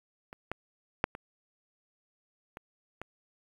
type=clicks; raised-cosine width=0.5 ms; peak=-29 / -18 / -9 / -25 / -27 / -24 dBFS; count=6; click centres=0.329 / 0.516 / 1.041 / 1.151 / 2.571 / 3.016 s; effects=8-bit